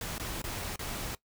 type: noise with dropouts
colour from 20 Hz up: pink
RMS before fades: -37 dBFS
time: 0.01-1.15 s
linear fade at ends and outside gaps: 2 ms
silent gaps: 0.182-0.197 / 0.418-0.44 / 0.76-0.792 s
effects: noise-tail reverb RT60 0.1 s tail -19 dB re dry